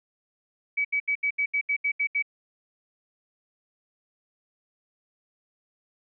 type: tone bursts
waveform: sine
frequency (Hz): 2280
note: C#7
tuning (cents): +48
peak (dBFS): -22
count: 10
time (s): 0.77-2.225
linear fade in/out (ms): 10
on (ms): 78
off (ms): 75
effects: none